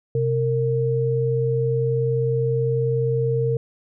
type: tone pair together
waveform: sine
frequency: 128.91 / 459.4 Hz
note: C3 / A#4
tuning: -25 / -25 cents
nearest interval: octave + minor seventh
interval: 2200 cents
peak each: -21 / -21 dBFS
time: 0.15-3.57 s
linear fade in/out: 2 ms
effects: none